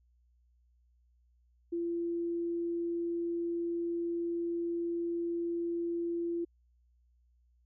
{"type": "tone", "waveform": "sine", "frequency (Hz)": 340.8, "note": "F4", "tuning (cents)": -42, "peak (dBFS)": -31, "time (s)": [1.72, 6.45], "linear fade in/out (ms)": 10, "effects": ["added 60 Hz sine -65 dBFS peak until 7.65 s"]}